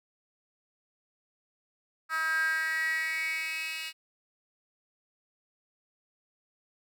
10% pulse tone with high-pass filter sweep, 319.9 Hz, D#4, 48 cents sharp, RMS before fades -31 dBFS, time 2.09-3.93 s, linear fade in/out 50 ms, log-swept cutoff 1400 to 2900 Hz, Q 8.2, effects none

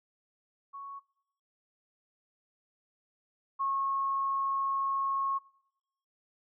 sine tone pair in turn, 1108.7 / 1091.5 Hz, C#6 / C#6, 0 / -27 cents, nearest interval unison, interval 27 cents, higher first, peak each -40 / -28 dBFS, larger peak second, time 0.73-1 / 3.59-5.39 s, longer second, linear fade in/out 20 ms, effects noise-tail reverb RT60 0.8 s tail -22 dB re dry

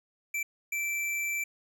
square tone bursts at uneven times, 2335 Hz, D7, 11 cents flat, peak -30 dBFS, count 2, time 0.34-0.43 / 0.72-1.44 s, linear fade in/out 5 ms, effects none

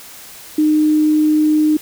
sine tone, 306 Hz, D#4, 29 cents flat, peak -10 dBFS, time 0.58-1.77 s, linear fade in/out 5 ms, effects white hiss -37 dBFS RMS until 1.81 s

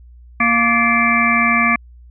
harmonic tone with a mistuned harmonic, 233.1 Hz, A#3, in tune, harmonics 1 / 3 / 5 / 7 / 9 / 10, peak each -19 / -24 / -17 / -22 / -19 / -17 dBFS, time 0.4-1.76 s, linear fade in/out 5 ms, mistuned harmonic 7, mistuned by +92 cents, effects added 60 Hz sine -39 dBFS peak until 2.1 s

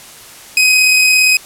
sawtooth tone with amplitude modulation, 2518 Hz, D#7, 20 cents sharp, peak -3 dBFS, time 0.57-1.37 s, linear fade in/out 2 ms, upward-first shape sine, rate 37.5 Hz, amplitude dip 25%, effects white hiss -36 dBFS RMS until 1.45 s + low-pass 12000 Hz 12 dB/octave

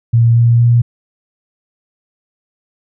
sine tone with pitch steps, 116.54 / 117.76 / 118.99 Hz, A#2 / A#2 / A#2, 0 / +18 / +36 cents, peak -6 dBFS, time 0.13-0.82 s, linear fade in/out 10 ms, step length 230 ms, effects none

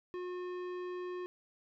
sine tone with tanh clipping, 360 Hz, F#4, 47 cents flat, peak -40 dBFS, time 0.14-1.26 s, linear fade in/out 0 ms, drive 15 dB, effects none

